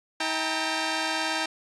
10% pulse tone cluster, 319.8 / 790 / 911 Hz, D#4 / G5 / A#5, +48 / +13 / -40 cents, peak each -22 dBFS, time 0.2-1.46 s, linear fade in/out 5 ms, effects resampled to 22050 Hz + 9-bit

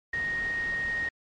sine tone in noise, 1864.7 Hz, A#6, in tune, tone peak -27 dBFS, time 0.13-1.09 s, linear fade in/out 5 ms, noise pink, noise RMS -41 dBFS, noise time 0.13-1.09 s, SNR +11 dB, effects low-pass 4000 Hz 12 dB/octave + MP3 64 kbps

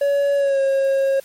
triangle tone with pitch glide, 565 to 542.9 Hz, C#5 to C#5, +33 to -36 cents, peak -13 dBFS, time 0.01-1.2 s, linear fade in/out 5 ms, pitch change -69 cents, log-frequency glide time 0.36-0.6 s, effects white hiss -47 dBFS RMS until 1.24 s + MP3 64 kbps

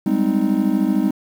triangle chord, Ab major seventh, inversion third, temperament just, 194.67 / 207.7 / 259.6 / 311.5 Hz, G3 / Ab3 / C4 / Eb4, -12 / 0 / -13 / +2 cents, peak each -20 / -18 / -19 / -19 dBFS, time 0.06-1.11 s, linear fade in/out 5 ms, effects 7-bit

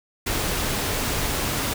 pink noise, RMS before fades -25 dBFS, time 0.26-1.74 s, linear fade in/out 10 ms, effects none

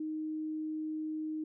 sine tone, 311.1 Hz, D#4, in tune, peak -34 dBFS, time 0-1.44 s, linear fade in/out 5 ms, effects none

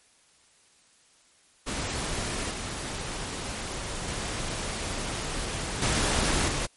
pink noise with level steps, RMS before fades -31 / -34 / -32 / -25 / -29 dBFS, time 1.66-6.67 s, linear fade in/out 20 ms, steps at 2.51 / 4.08 / 5.82 / 6.48 s, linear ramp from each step 2 ms, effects white hiss -61 dBFS RMS until 6.76 s + MP3 48 kbps

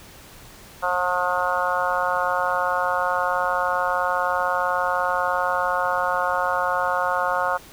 harmonic tone, 179.8 Hz, F#3, 49 cents flat, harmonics 3 / 4 / 5 / 6 / 7 / 8, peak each -27 / -27 / -27 / -27 / -27 / -27 dBFS, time 0.82-7.58 s, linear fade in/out 20 ms, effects pink hiss -45 dBFS RMS until 7.72 s

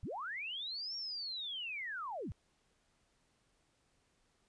sine linear two-way sweep, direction up then down, 47.87 to 5588 to 47.87 Hz, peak -39 dBFS, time 0.03-2.32 s, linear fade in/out 0 ms, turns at 0.96 s, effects pink hiss -75 dBFS RMS until 4.48 s + resampled to 22050 Hz

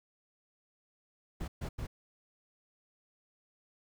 brown noise bursts at uneven times, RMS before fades -38 dBFS, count 3, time 1.4-1.48 / 1.61-1.69 / 1.78-1.87 s, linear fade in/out 10 ms, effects none

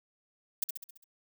violet noise with echo, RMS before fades -29 dBFS, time 0.62-0.64 s, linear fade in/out 5 ms, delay 67 ms, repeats 6, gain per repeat -5 dB, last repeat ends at 1.042 s, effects none

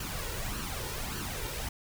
pink noise with flanger, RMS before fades -36 dBFS, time 0-1.69 s, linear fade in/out 5 ms, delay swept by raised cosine 0.68 to 2.18 ms, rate 1.7 Hz, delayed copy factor +0.6, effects none

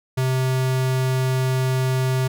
square tone, 130 Hz, C3, 11 cents flat, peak -19 dBFS, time 0.17-2.28 s, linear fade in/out 10 ms, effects none

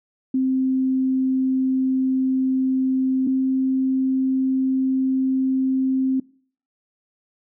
sine tone pair in turn, 261.6 / 263 Hz, C4 / C4, 0 / +9 cents, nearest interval unison, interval 9 cents, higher second, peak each -17 dBFS, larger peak neither, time 0.34-3.27 / 3.27-6.2 s, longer neither, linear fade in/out 5 ms, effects noise-tail reverb RT60 0.5 s tail -23 dB re dry

